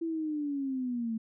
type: linear sweep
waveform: sine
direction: down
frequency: 334.1 to 220 Hz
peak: -30 dBFS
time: 0.01-1.18 s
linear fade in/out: 10 ms
effects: none